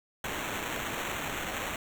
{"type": "noise with sample-and-hold", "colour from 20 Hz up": "blue", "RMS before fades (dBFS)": -35, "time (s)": [0.24, 1.76], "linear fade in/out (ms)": 2, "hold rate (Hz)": 4900, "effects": []}